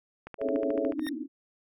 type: click train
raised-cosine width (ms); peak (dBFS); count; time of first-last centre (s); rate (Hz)
0.5; -26; 12; 0.27-1.067; 13.8
type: chord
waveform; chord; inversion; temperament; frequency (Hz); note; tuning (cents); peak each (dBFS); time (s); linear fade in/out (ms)
sine; A major seventh; third; equal; 415.3 / 440 / 554.4 / 659.3; G#4 / A4 / C#5 / E5; 0 / 0 / 0 / 0; -36 / -33 / -31 / -34; 0.38-0.94; 50
type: band-pass noise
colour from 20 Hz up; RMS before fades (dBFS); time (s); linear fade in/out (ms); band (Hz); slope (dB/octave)
pink; -33; 0.41-1.28; 50; 270 to 310; 96
type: tone with exponential growth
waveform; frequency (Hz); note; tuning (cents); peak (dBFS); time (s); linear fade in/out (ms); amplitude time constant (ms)
25% pulse; 1843; A#6; -20; -28; 0.98-1.09; 2; 22
effects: none